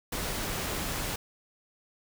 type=noise; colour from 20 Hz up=pink; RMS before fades=-33 dBFS; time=0.12-1.16 s; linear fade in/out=5 ms; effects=none